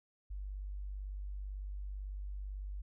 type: tone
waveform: sine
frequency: 49 Hz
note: G1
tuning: in tune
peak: -39 dBFS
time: 0.3-2.82 s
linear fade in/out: 10 ms
effects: none